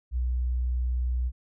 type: tone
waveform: sine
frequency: 61.74 Hz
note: B1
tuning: in tune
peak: -24 dBFS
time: 0.11-1.32 s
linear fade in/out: 50 ms
effects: none